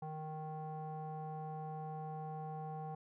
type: tone with low-pass filter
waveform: square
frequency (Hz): 155.56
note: D#3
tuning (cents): 0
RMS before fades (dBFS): -44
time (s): 0.02-2.95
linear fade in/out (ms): 5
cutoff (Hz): 860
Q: 9.2
effects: none